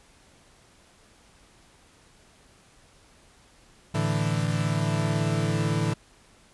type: chord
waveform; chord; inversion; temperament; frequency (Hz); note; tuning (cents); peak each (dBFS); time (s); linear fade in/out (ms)
40% pulse; A suspended fourth; none; equal; 110 / 146.83 / 164.81; A2 / D3 / E3; 0 / 0 / 0; -27; 3.94-5.94; 10
effects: pink hiss -57 dBFS RMS until 6.53 s + resampled to 24000 Hz